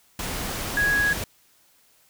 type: tone in noise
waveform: sine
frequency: 1661.2 Hz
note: G#6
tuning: in tune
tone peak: -19 dBFS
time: 0.77-1.13 s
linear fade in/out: 2 ms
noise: pink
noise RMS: -30 dBFS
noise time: 0.19-1.24 s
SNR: +8 dB
effects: white hiss -60 dBFS RMS until 2.09 s